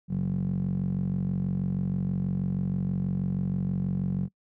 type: tone with band-pass filter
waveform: 15% pulse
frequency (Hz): 46.25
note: F#1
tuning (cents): 0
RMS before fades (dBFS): -28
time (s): 0.08-4.29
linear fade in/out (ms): 50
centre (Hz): 170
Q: 5.4
effects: noise-tail reverb RT60 0.1 s tail -25 dB re dry